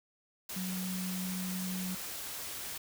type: tone in noise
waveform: sine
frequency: 185 Hz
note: F#3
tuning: in tune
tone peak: -35 dBFS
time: 0.56-1.95 s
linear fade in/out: 5 ms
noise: white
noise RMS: -41 dBFS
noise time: 0.49-2.78 s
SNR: +3 dB
effects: none